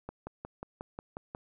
click train, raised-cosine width 1 ms, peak -25 dBFS, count 8, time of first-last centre 0.09-1.349 s, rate 5.56 Hz, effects none

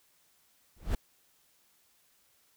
brown noise with exponential growth, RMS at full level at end -23 dBFS, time 0.76-0.95 s, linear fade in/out 5 ms, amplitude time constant 41 ms, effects white hiss -68 dBFS RMS until 2.56 s

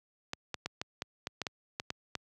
clicks, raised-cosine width 0.2 ms, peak -17 dBFS, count 11, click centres 0.334 / 0.543 / 0.66 / 0.815 / 1.021 / 1.271 / 1.417 / 1.468 / 1.799 / 1.904 / 2.153 s, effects high-pass 80 Hz 12 dB/octave

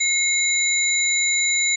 sine tone cluster, 2154 / 3936 / 7030 Hz, C7 / B7 / A8, +50 / -7 / -2 cents, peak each -21 / -24 / -21 dBFS, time 0-1.76 s, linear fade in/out 10 ms, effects none

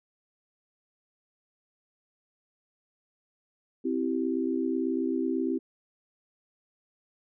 sine chord, C major, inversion none, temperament equal with one note detuned, 261.6 / 329.6 / 387.9 Hz, C4 / E4 / G4, 0 / 0 / -18 cents, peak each -29 / -30 / -32 dBFS, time 3.84-5.59 s, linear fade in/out 20 ms, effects none

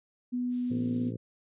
sine tone, 246.9 Hz, B3, in tune, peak -28 dBFS, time 0.32-1.11 s, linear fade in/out 20 ms
violet noise, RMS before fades -45 dBFS, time 0.49-1.13 s, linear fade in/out 50 ms
harmonic tone, 56.9 Hz, A#1, 41 cents flat, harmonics 2 / 3 / 4 / 5 / 6 / 7 / 8 / 9, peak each -36 / -40 / -42 / -44 / -46 / -47 / -48 / -49 dBFS, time 0.7-1.17 s, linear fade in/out 10 ms
effects resampled to 8000 Hz

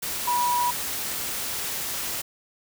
sine tone in noise, 973 Hz, B5, 26 cents flat, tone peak -21 dBFS, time 0.27-0.71 s, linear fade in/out 10 ms, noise white, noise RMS -30 dBFS, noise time 0.02-2.22 s, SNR +6 dB, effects none

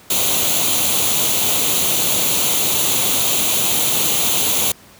white noise with comb filter, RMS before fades -17 dBFS, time 0.1-4.72 s, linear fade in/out 5 ms, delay 0.29 ms, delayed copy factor +0.65, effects pink hiss -45 dBFS RMS until 4.99 s + high-pass 80 Hz 12 dB/octave

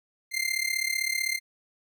sawtooth tone with amplitude modulation, 2093 Hz, C7, in tune, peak -19 dBFS, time 0.31-1.4 s, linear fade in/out 50 ms, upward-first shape sine, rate 35.7 Hz, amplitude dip 85%, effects none

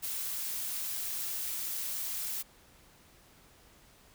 blue noise, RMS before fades -36 dBFS, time 0.02-2.43 s, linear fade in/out 20 ms, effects pink hiss -60 dBFS RMS until 4.14 s

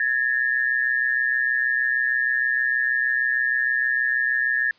sine tone pair together, 1677.6 / 1804 Hz, G#6 / A6, +17 / +43 cents, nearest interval minor second, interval 126 cents, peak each -22 dBFS, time 0-4.71 s, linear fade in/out 2 ms, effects white hiss -57 dBFS RMS until 4.78 s + resampled to 11025 Hz

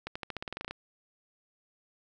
accelerating click train, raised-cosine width 0.3 ms, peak -20 dBFS, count 13, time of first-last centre 0.07-0.71 s, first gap 85 ms, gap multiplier 0.91, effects none

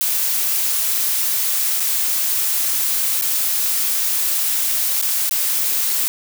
blue noise with dropouts, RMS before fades -19 dBFS, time 0.01-6.08 s, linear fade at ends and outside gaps 0 ms, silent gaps 1.798-1.804 / 3.212-3.222 / 5.015-5.024 / 5.294-5.31 s, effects none

